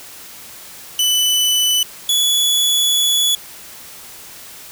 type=tone pair in turn; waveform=sawtooth; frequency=2991 / 3413 Hz; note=F#7 / G#7; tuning=+18 / +47 cents; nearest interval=major second; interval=229 cents; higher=second; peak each=-10 / -10 dBFS; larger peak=neither; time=0.99-1.83 / 2.09-3.35 s; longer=second; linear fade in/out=2 ms; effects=white hiss -37 dBFS RMS until 4.71 s